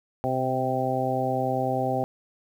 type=harmonic tone with a mistuned harmonic; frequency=130 Hz; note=C3; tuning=11 cents flat; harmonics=1 / 2 / 3 / 4 / 5 / 6; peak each=-31 / -31 / -33 / -30 / -30 / -28 dBFS; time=0.24-2.04 s; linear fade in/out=0 ms; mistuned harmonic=1; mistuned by=-20 cents; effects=9-bit